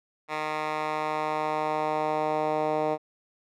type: tone with band-pass filter sweep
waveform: 10% pulse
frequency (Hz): 153.9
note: D#3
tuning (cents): -19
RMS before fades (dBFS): -28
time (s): 0.28-2.98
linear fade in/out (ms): 50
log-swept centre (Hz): 1500 to 610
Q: 1.3
effects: none